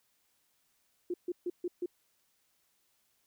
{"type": "tone bursts", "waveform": "sine", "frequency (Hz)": 353.5, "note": "F4", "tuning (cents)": 21, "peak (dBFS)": -31, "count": 5, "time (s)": [1.1, 1.86], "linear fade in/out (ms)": 5, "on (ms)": 40, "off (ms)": 140, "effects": ["white hiss -74 dBFS RMS until 3.26 s"]}